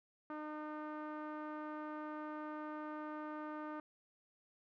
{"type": "tone with low-pass filter", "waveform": "sawtooth", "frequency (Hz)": 304.2, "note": "D#4", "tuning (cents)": -39, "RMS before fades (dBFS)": -45, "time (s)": [0.3, 3.8], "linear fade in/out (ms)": 2, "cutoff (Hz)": 1300, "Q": 2.4, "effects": []}